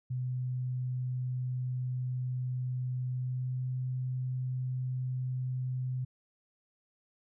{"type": "tone with pitch glide", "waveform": "sine", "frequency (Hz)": [126.5, 127.82], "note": ["B2", "C3"], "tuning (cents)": [42, -40], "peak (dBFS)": -31, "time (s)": [0.1, 6.05], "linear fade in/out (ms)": 10, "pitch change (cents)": 18, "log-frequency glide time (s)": [3.11, 3.69], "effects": []}